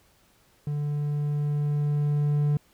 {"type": "tone with level ramp", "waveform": "triangle", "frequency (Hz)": 146.8, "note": "D3", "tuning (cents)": 0, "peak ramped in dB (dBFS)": [-24, -18], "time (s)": [0.67, 2.57], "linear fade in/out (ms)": 2, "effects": ["pink hiss -62 dBFS RMS until 2.73 s"]}